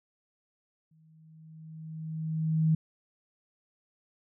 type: tone with exponential growth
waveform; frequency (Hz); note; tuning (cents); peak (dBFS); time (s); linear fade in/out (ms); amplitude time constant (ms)
sine; 158.7; D#3; +35; -20; 0.91-2.75; 5; 400
effects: none